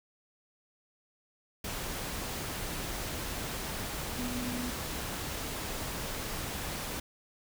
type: tone in noise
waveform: sine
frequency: 246.7 Hz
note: B3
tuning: 2 cents flat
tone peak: -35 dBFS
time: 4.18-4.7 s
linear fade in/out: 5 ms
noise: pink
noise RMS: -37 dBFS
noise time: 1.64-7 s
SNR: -1 dB
effects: none